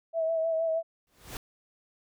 sine tone with vibrato, 651 Hz, E5, 22 cents flat, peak -25 dBFS, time 0.13-0.83 s, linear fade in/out 50 ms, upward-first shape sine, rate 6.4 Hz, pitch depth 29 cents each way
pink noise with exponential growth, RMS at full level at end -36 dBFS, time 1.07-1.37 s, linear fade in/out 1 ms, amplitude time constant 65 ms
effects none

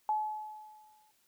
sine tone with exponential decay, 856 Hz, A5, 48 cents flat, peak -26 dBFS, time 0.09-1.11 s, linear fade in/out 1 ms, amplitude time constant 220 ms, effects white hiss -71 dBFS RMS until 1.27 s

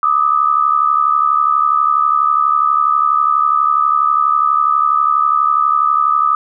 sine tone pair together, 1196 / 1268.2 Hz, D6 / D#6, +31 / +33 cents, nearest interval minor second, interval 102 cents, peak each -13 dBFS, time 0.03-6.35 s, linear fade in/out 2 ms, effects none

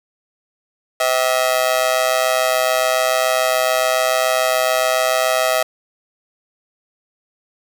sawtooth tone with amplitude modulation, 643 Hz, E5, 43 cents flat, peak -7 dBFS, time 1-5.63 s, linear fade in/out 5 ms, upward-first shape sine, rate 127 Hz, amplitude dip 90%, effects 8-bit

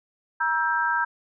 sine chord, E diminished, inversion second, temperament just, 949.3 / 1318.5 / 1582.2 Hz, Bb5 / E6 / G6, +31 / 0 / +16 cents, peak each -25 / -28 / -24 dBFS, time 0.4-1.05 s, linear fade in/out 10 ms, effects none

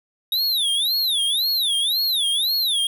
square tone with vibrato, 3726 Hz, A#7, 2 cents flat, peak -19 dBFS, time 0.32-2.87 s, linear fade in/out 2 ms, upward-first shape sine, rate 1.9 Hz, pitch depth 260 cents each way, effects none

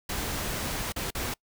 pink noise with dropouts, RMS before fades -32 dBFS, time 0.09-1.34 s, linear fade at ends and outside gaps 5 ms, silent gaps 0.923-0.961 / 1.106-1.149 s, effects noise-tail reverb RT60 0.1 s tail -26 dB re dry

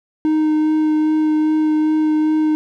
triangle tone with vibrato, 309.2 Hz, D#4, 11 cents flat, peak -11 dBFS, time 0.25-2.55 s, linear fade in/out 0 ms, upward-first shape sine, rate 2.5 Hz, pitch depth 10 cents each way, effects none

